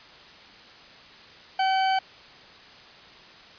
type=tone; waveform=40% pulse; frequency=764 Hz; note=G5; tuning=45 cents flat; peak=-20 dBFS; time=1.59-1.99 s; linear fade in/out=5 ms; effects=white hiss -48 dBFS RMS until 3.58 s + resampled to 11025 Hz